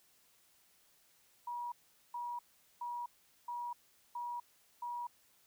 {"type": "tone bursts", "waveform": "sine", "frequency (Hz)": 961, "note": "B5", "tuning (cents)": -48, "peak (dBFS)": -38, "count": 6, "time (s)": [1.47, 5.07], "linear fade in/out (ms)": 5, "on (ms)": 250, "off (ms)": 420, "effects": ["white hiss -69 dBFS RMS until 5.46 s"]}